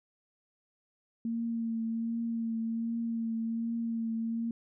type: tone with vibrato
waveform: sine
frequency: 228.7 Hz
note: A#3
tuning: 33 cents flat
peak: -30 dBFS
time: 1.25-4.51 s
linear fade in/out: 2 ms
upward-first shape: triangle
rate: 1.3 Hz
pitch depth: 25 cents each way
effects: none